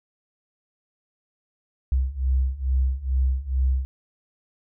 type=beating tone pair; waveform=sine; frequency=64 / 66.3 Hz; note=C2 / C2; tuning=-38 / +23 cents; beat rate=2.3 Hz; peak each=-24 / -22 dBFS; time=1.92-3.85 s; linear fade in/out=0 ms; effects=none

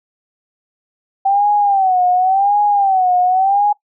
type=tone with vibrato; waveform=sine; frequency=773 Hz; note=G5; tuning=24 cents flat; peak=-10 dBFS; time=1.25-3.73 s; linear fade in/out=10 ms; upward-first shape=sine; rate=0.91 Hz; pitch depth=120 cents each way; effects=noise-tail reverb RT60 0.1 s tail -19 dB re dry

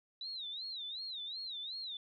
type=tone with vibrato; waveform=sine; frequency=3877 Hz; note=B7; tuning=33 cents flat; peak=-40 dBFS; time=0.21-1.97 s; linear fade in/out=2 ms; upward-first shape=sine; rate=2.7 Hz; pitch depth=180 cents each way; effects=none

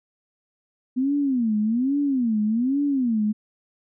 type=tone with vibrato; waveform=sine; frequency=246.4 Hz; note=B3; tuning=4 cents flat; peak=-19 dBFS; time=0.96-3.33 s; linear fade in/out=20 ms; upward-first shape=sine; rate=1.2 Hz; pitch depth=270 cents each way; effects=none

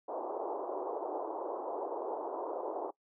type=band-pass noise; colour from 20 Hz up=pink; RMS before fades=-38 dBFS; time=0.08-2.91 s; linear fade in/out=10 ms; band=340 to 1000 Hz; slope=48 dB/octave; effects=noise-tail reverb RT60 0.1 s tail -21 dB re dry

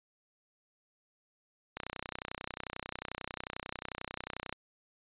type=click train; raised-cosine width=0.3 ms; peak=-21 dBFS; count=87; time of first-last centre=1.77-4.526 s; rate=31.2 Hz; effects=resampled to 8000 Hz

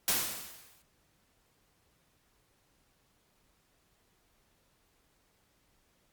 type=noise with exponential decay; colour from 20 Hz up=white; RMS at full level=-26 dBFS; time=0.08-0.82 s; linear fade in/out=1 ms; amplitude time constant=160 ms; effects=pink hiss -71 dBFS RMS until 6.12 s + Opus 48 kbps

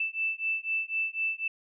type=beating tone pair; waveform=sine; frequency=2645 / 2649 Hz; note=E7 / E7; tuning=+5 / +8 cents; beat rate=4 Hz; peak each=-31 dBFS; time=0-1.48 s; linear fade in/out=5 ms; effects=none

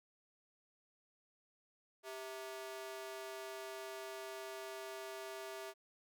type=ring-modulated tone; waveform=sawtooth; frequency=523.3 Hz; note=C5; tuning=in tune; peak=-38 dBFS; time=2.03-5.74 s; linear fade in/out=50 ms; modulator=129 Hz; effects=none

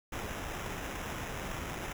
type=noise with sample-and-hold; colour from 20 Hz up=pink; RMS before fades=-39 dBFS; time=0.12-1.93 s; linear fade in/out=5 ms; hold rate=4410 Hz; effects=none

